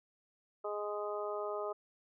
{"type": "harmonic tone", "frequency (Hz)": 207.7, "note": "G#3", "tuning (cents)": 0, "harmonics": [2, 3, 4, 5, 6], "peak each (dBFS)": [-39, -40, -46, -47, -43], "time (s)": [0.64, 1.73], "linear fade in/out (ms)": 10, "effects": []}